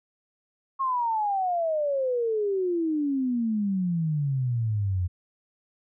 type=exponential sweep; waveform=sine; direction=down; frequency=1091 to 87.3 Hz; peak=-23 dBFS; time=0.79-5.08 s; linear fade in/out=20 ms; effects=none